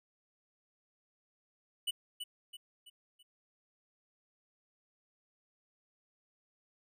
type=tone with echo; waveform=square; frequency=2960 Hz; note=F#7; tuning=in tune; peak=-32 dBFS; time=1.87-1.91 s; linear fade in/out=10 ms; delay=330 ms; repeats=4; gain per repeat=-7 dB; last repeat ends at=3.23 s; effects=none